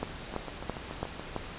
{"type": "two click trains", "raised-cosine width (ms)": 1, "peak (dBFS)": [-17, -24], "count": [5, 7], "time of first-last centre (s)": [[0.03, 1.363], [0.34, 1.196]], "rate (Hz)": [3, 7.01], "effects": ["pink hiss -42 dBFS RMS until 1.58 s", "resampled to 8000 Hz"]}